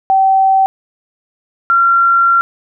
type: tone pair in turn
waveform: sine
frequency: 770 / 1372 Hz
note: G5 / F6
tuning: -31 / -31 cents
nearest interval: minor seventh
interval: 1000 cents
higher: second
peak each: -7 dBFS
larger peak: neither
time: 0.1-0.66 / 1.7-2.41 s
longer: second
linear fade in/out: 0 ms
effects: none